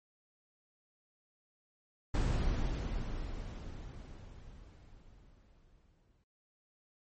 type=noise with exponential decay; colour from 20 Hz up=brown; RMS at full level=-29 dBFS; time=2.14-6.24 s; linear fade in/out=5 ms; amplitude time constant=890 ms; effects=MP3 32 kbps